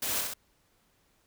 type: noise with echo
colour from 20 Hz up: white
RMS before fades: -32 dBFS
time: 0.02-0.21 s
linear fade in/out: 5 ms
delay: 64 ms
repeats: 2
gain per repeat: -3 dB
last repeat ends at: 0.338 s
effects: pink hiss -69 dBFS RMS until 1.26 s